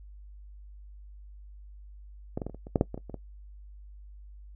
clicks, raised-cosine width 2 ms, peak -17 / -19 / -21 / -28 / -30 / -29 / -9 / -8 / -22 / -25 / -27 / -23 dBFS, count 12, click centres 2.375 / 2.418 / 2.466 / 2.497 / 2.546 / 2.669 / 2.758 / 2.811 / 2.944 / 2.977 / 3.097 / 3.143 s, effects noise-tail reverb RT60 0.1 s tail -19 dB re dry + added 50 Hz sine -45 dBFS peak until 4.55 s

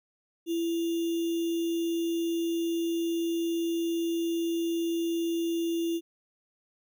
sine tone with sample-and-hold, 335.3 Hz, E4, 30 cents sharp, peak -26 dBFS, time 0.46-6.01 s, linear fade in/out 50 ms, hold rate 3150 Hz, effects none

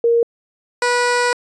sine / 15% pulse tone pair in turn, 467.4 / 488 Hz, A#4 / B4, +5 / -21 cents, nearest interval minor second, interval 74 cents, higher second, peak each -11 / -8 dBFS, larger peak second, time 0.04-0.23 / 0.82-1.33 s, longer second, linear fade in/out 2 ms, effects resampled to 22050 Hz

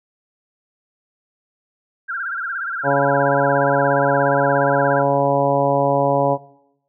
sine tone with vibrato, 1480 Hz, F#6, in tune, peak -22 dBFS, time 2.08-5.03 s, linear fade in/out 20 ms, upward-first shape sine, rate 17 Hz, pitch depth 160 cents each way
harmonic tone, 140 Hz, C#3, 18 cents sharp, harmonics 1 / 2 / 3 / 4 / 5 / 6 / 7, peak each -24 / -24 / -24 / -18 / -21 / -24 / -24 dBFS, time 2.83-6.38 s, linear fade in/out 50 ms
effects noise-tail reverb RT60 0.8 s tail -18 dB re dry

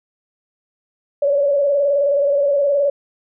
sine tone with vibrato, 567 Hz, C#5, 39 cents sharp, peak -13 dBFS, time 1.22-2.9 s, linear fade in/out 5 ms, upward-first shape square, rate 19 Hz, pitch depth 38 cents each way, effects none

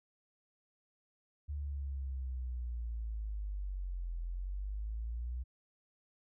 sine linear two-way sweep, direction down then up, 73.42 to 41.95 to 62.4 Hz, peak -36 dBFS, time 1.48-5.44 s, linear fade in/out 20 ms, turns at 4.19 s, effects none

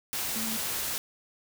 sine tone in noise, 223.1 Hz, A3, 24 cents sharp, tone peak -35 dBFS, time 0.36-0.57 s, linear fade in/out 0 ms, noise white, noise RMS -32 dBFS, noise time 0.13-0.98 s, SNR -6 dB, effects none

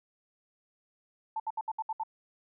sine tone bursts, 883 Hz, A5, 6 cents sharp, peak -30 dBFS, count 7, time 1.36-2.035 s, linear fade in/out 5 ms, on 39 ms, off 67 ms, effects none

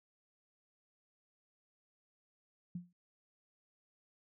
sine tone with exponential decay, 176.2 Hz, F3, 16 cents sharp, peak -36 dBFS, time 2.75-2.93 s, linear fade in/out 5 ms, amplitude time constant 37 ms, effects none

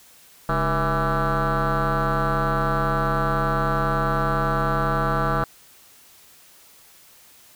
sine tone with frequency modulation, 653 Hz, E5, 17 cents flat, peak -17 dBFS, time 0.49-5.44 s, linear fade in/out 2 ms, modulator 172 Hz, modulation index 4.6, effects tanh soft clip ceiling -17 dBFS + white hiss -51 dBFS RMS until 7.55 s

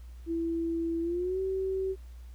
sine tone with pitch glide, 332.1 to 381.5 Hz, E4 to G4, +13 to -47 cents, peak -28 dBFS, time 0.26-1.96 s, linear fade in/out 50 ms, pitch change +240 cents, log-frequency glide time 1.01-1.4 s, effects added 60 Hz sine -43 dBFS peak until 2.34 s + pink hiss -64 dBFS RMS until 2.34 s

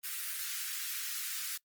white high-pass noise, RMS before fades -38 dBFS, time 0.03-1.58 s, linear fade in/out 20 ms, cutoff 1300 Hz, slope 48 dB/octave, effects noise-tail reverb RT60 0.1 s tail -21 dB re dry + Opus 24 kbps

